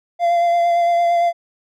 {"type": "tone with vibrato", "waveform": "triangle", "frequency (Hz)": 689, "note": "F5", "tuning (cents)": -24, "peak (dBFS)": -11, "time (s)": [0.19, 1.33], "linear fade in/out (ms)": 50, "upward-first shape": "sine", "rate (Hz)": 8.8, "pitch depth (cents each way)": 16, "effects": []}